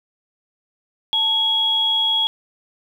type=tone pair together; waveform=sine; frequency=880 / 3322 Hz; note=A5 / G#7; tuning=0 / 0 cents; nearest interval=octave + major seventh; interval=2300 cents; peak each=-27 / -16 dBFS; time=1.13-2.27 s; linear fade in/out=0 ms; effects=8-bit